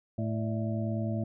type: harmonic tone with a mistuned harmonic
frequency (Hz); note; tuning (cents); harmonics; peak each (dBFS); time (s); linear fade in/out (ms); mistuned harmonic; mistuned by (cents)
110; A2; 0; 1 / 2 / 3 / 5 / 6; -31 / -33 / -40 / -41 / -40; 0.18-1.24; 5; 5; +100
effects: none